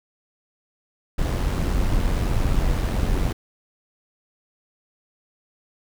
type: noise with amplitude modulation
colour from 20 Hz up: brown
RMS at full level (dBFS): -19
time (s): 1.18-3.33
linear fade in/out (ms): 10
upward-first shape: sine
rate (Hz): 90.3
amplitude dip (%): 45
effects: none